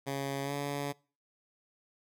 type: tone with pitch glide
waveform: 10% pulse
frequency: 138.4 to 142.54 Hz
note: C#3 to C#3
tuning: -2 to +49 cents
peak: -25 dBFS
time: 0.06-0.93 s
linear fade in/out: 20 ms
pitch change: +51 cents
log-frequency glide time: 0.43-0.53 s
effects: noise-tail reverb RT60 0.4 s tail -25 dB re dry